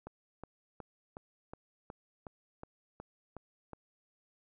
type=click train; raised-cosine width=1 ms; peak=-30 dBFS; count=11; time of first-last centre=0.07-3.733 s; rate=2.73 Hz; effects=none